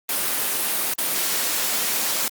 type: noise with dropouts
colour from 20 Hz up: white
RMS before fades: -23 dBFS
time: 0.09-2.28 s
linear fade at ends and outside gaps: 1 ms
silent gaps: 0.937-0.984 s
effects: high-pass 200 Hz 12 dB/octave + Opus 32 kbps